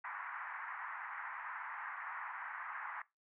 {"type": "band-pass noise", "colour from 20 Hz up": "pink", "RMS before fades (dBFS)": -45, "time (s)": [0.04, 3.02], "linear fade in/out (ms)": 5, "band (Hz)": [890, 2000], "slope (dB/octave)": 48, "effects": ["noise-tail reverb RT60 0.2 s tail -19 dB re dry"]}